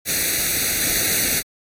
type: noise with comb filter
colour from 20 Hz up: white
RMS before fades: -20 dBFS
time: 0.05-1.43 s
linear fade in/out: 50 ms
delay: 0.48 ms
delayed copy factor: +0.9
effects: AAC 48 kbps